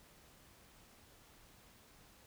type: silence
effects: pink hiss -63 dBFS RMS until 2.26 s